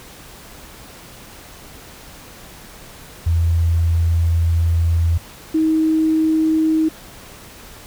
sine tone pair in turn, 83.6 / 316.7 Hz, E2 / D#4, +25 / +31 cents, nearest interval octave + major seventh, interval 2306 cents, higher second, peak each -13 dBFS, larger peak neither, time 3.26-5.18 / 5.54-6.89 s, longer first, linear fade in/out 10 ms, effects pink hiss -40 dBFS RMS until 7.86 s

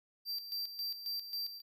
square tone with tremolo, 4699 Hz, D8, in tune, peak -36 dBFS, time 0.25-1.62 s, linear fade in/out 50 ms, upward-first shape square, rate 3.7 Hz, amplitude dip 65%, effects none

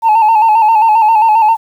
sine tone with vibrato, 880 Hz, A5, in tune, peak -3 dBFS, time 0.02-1.57 s, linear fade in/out 50 ms, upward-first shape square, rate 7.5 Hz, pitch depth 54 cents each way, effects tanh soft clip ceiling -4 dBFS + 7-bit

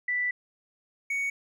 sine / triangle tone pair in turn, 1975.5 / 2231 Hz, B6 / C#7, 0 / +11 cents, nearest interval major second, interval 211 cents, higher second, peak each -25 dBFS, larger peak neither, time 0.08-0.31 / 1.1-1.3 s, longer first, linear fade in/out 5 ms, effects none

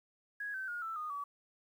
sine tone with pitch steps, 1661.2 / 1541 / 1429.5 / 1326.1 / 1230.2 / 1141.2 Hz, G#6 / G6 / F6 / E6 / D#6 / C#6, 0 / -30 / +40 / +10 / -20 / +50 cents, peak -37 dBFS, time 0.4-1.24 s, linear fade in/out 5 ms, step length 140 ms, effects 11-bit

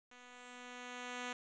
5% pulse tone with level ramp, 246.9 Hz, B3, in tune, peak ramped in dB -45 to -28 dBFS, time 0.11-1.33 s, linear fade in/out 5 ms, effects resampled to 16000 Hz + 11-bit

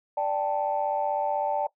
sine chord, D suspended fourth, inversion none, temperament equal, 587.3 / 784 / 880 Hz, D5 / G5 / A5, 0 / 0 / 0 cents, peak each -28 dBFS, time 0.17-1.67 s, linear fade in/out 5 ms, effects noise-tail reverb RT60 0.1 s tail -19 dB re dry + tanh soft clip ceiling -15 dBFS

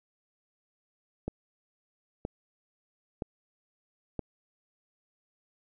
click train, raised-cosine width 2 ms, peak -19 dBFS, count 4, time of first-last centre 1.28-4.193 s, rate 1.03 Hz, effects none

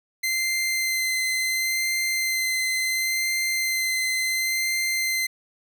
sawtooth tone with vibrato, 2072 Hz, C7, 17 cents flat, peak -19 dBFS, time 0.23-5.27 s, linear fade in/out 10 ms, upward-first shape sine, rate 0.71 Hz, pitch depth 12 cents each way, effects none

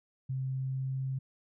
sine tone with pitch glide, 131.8 to 132.79 Hz, C3 to C3, +13 to +26 cents, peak -31 dBFS, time 0.29-1.19 s, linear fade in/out 10 ms, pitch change +13 cents, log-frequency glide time 0.46-1.03 s, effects none

